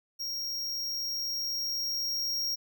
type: tone with level ramp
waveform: square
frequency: 5588 Hz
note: F8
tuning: in tune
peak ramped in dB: -33 to -29 dBFS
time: 0.19-2.56 s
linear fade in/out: 20 ms
effects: none